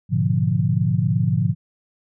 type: chord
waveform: sine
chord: G# diminished seventh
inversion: none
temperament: equal with one note detuned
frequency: 105.82 / 123.47 / 146.83 / 174.61 Hz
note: G#2 / B2 / D3 / F3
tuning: +33 / 0 / 0 / 0 cents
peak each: -22 dBFS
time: 0.09-1.55 s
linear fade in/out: 50 ms
effects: none